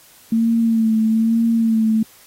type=tone with vibrato; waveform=sine; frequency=225 Hz; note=A3; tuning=39 cents sharp; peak=-13 dBFS; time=0.32-2.03 s; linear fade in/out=5 ms; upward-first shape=sine; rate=1.1 Hz; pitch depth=37 cents each way; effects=white hiss -48 dBFS RMS until 2.26 s + AAC 48 kbps